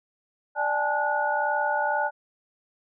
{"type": "tone cluster", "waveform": "sine", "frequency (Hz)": [592, 809, 871, 1459], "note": ["D5", "G#5", "A5", "F#6"], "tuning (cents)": [14, -46, -18, -25], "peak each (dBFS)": [-29, -30, -26, -28], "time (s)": [0.55, 2.11], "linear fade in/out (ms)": 50, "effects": []}